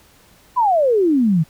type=exponential sweep; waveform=sine; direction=down; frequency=1036 to 150 Hz; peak=-12 dBFS; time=0.56-1.44 s; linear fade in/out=20 ms; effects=pink hiss -51 dBFS RMS until 1.49 s